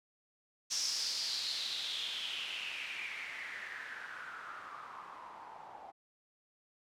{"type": "noise with low-pass filter sweep", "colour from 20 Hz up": "blue", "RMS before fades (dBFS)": -41, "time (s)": [0.7, 5.92], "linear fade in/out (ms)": 20, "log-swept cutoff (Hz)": [5700, 780], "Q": 5.4, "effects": []}